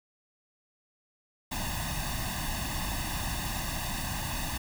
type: noise with comb filter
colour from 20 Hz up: pink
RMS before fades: -33 dBFS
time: 1.51-4.58 s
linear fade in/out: 10 ms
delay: 1.1 ms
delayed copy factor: +1
effects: none